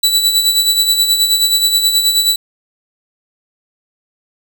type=tone with tremolo; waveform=sawtooth; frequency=3951 Hz; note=B7; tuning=in tune; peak=-5 dBFS; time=0.03-2.36 s; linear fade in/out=5 ms; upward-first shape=sine; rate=9.4 Hz; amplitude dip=55%; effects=none